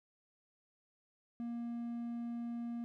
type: tone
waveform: triangle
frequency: 235.7 Hz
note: A#3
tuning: 19 cents sharp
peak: -36 dBFS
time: 1.4-2.84 s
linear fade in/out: 0 ms
effects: none